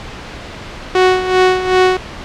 sawtooth tone with tremolo, 370 Hz, F#4, in tune, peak -3 dBFS, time 0.95-1.97 s, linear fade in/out 2 ms, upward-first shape sine, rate 2.6 Hz, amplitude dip 70%, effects pink hiss -29 dBFS RMS until 2.24 s + low-pass 4000 Hz 12 dB/octave

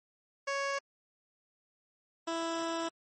15% pulse tone pair in turn, 555 / 330.9 Hz, C#5 / E4, +2 / +7 cents, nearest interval major sixth, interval 895 cents, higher first, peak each -25 / -26 dBFS, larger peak first, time 0.47-0.79 / 2.27-2.89 s, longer second, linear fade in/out 10 ms, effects MP3 32 kbps

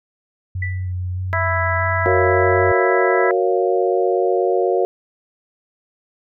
sine tone with vibrato, 91.7 Hz, F#2, 15 cents flat, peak -21 dBFS, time 0.55-2.72 s, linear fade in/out 5 ms, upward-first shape square, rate 1.6 Hz, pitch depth 19 cents each way
sine tone with exponential decay, 1975.5 Hz, B6, in tune, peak -21 dBFS, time 0.62-0.92 s, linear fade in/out 5 ms, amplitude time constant 65 ms
harmonic tone, 330.1 Hz, E4, 2 cents sharp, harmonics 2 / 3 / 4 / 5 / 6, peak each -24 / -24 / -24 / -24 / -24 dBFS, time 1.33-3.31 s, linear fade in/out 0 ms
sine chord, Gb major seventh, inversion none, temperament equal, 370 / 466.2 / 554.4 / 698.5 Hz, Gb4 / Bb4 / Db5 / F5, 0 / 0 / 0 / 0 cents, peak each -18 / -20 / -22 / -22 dBFS, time 2.06-4.85 s, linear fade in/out 0 ms
effects none

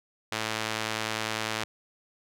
sawtooth tone with band-pass filter, 110 Hz, A2, in tune, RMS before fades -32 dBFS, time 0.32-1.64 s, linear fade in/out 5 ms, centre 3200 Hz, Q 0.52, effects none

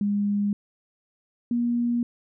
sine tone pair in turn, 203.9 / 238.6 Hz, G#3 / A#3, -32 / +41 cents, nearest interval minor third, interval 273 cents, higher second, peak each -21 dBFS, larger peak neither, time 0.01-0.53 / 1.51-2.03 s, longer neither, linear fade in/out 2 ms, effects none

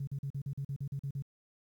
sine tone bursts, 138.59 Hz, C#3, in tune, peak -33 dBFS, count 11, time 0-1.223 s, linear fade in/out 5 ms, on 73 ms, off 42 ms, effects tanh soft clip ceiling -29 dBFS + 11-bit

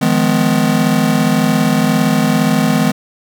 square chord, F half-diminished seventh, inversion third, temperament just, 157.15 / 174.61 / 209.5 / 251.4 Hz, Eb3 / F3 / Ab3 / Cb4, +18 / 0 / +15 / +31 cents, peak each -18 / -20 / -16 / -16 dBFS, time 0.01-2.92 s, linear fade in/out 10 ms, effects none

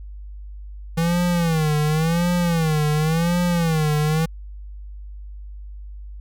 square tone with vibrato, 162.8 Hz, E3, 21 cents flat, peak -18 dBFS, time 0.97-4.26 s, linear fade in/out 10 ms, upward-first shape sine, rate 0.92 Hz, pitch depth 140 cents each way, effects added 50 Hz sine -33 dBFS peak until 6.2 s

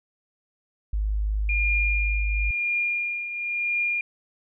sine tone, 51.91 Hz, G#1, in tune, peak -22 dBFS, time 0.93-2.51 s, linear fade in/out 5 ms
sine tone with tremolo, 2413 Hz, D7, 46 cents sharp, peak -21 dBFS, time 1.49-4.01 s, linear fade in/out 2 ms, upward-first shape triangle, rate 0.97 Hz, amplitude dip 65%
effects none

